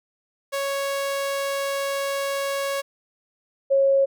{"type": "tone pair in turn", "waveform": ["sawtooth", "sine"], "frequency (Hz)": [554.4, 546.5], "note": ["C#5", "C#5"], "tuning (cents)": [0, -25], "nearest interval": "unison", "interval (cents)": 25, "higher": "first", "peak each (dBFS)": [-20, -15], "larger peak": "second", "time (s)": [[0.52, 2.82], [3.7, 4.06]], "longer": "first", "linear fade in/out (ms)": 20, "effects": []}